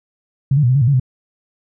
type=tone with pitch steps; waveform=sine; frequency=135.7 / 149.4 / 120.9 / 128.7 / 142.5 / 116.3 / 141.7 / 127.8 Hz; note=C#3 / D3 / B2 / C3 / C#3 / A#2 / C#3 / C3; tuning=-36 / +30 / -36 / -28 / +48 / -4 / +38 / -40 cents; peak=-10 dBFS; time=0.51-0.998 s; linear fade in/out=5 ms; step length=61 ms; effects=none